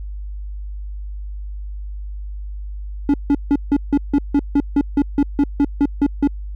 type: tone bursts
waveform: triangle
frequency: 284.5 Hz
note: C#4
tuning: 45 cents sharp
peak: -9 dBFS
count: 16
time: 3.09-6.274 s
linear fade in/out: 2 ms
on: 49 ms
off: 160 ms
effects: added 50 Hz sine -26 dBFS peak until 6.55 s